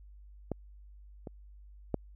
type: clicks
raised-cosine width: 2 ms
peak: -19 / -27 / -16 dBFS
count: 3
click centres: 0.517 / 1.272 / 1.943 s
effects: added 50 Hz sine -50 dBFS peak until 2.15 s